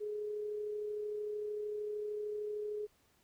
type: tone with amplitude modulation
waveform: sine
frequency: 420 Hz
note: G#4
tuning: 19 cents sharp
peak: -35 dBFS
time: 0-2.87 s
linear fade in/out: 20 ms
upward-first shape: sine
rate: 33.2 Hz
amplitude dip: 30%
effects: pink hiss -71 dBFS RMS until 3.23 s